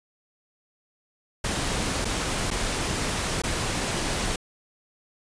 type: noise with dropouts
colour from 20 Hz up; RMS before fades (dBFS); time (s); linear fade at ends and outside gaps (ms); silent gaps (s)
pink; -27; 1.44-4.36; 5; 2.047-2.052 / 2.505-2.511 / 3.42-3.436
effects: resampled to 22050 Hz